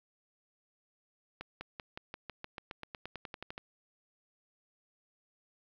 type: accelerating click train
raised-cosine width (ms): 0.3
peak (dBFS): -25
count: 18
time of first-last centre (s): 1.41-3.579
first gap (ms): 200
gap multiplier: 0.94
effects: low-pass 5000 Hz 12 dB/octave + 10-bit